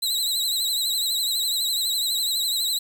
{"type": "tone with vibrato", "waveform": "sawtooth", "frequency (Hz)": 3951, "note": "B7", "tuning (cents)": 0, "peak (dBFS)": -19, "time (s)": [0.02, 2.79], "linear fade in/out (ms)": 10, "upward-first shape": "triangle", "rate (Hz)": 12, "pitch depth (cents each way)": 91, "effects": ["8-bit"]}